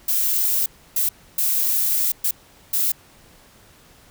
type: noise bursts at uneven times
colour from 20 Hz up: violet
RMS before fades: -20 dBFS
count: 5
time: 0.08-0.66 / 0.96-1.09 / 1.38-2.12 / 2.24-2.31 / 2.73-2.92 s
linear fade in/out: 5 ms
effects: pink hiss -51 dBFS RMS until 4.1 s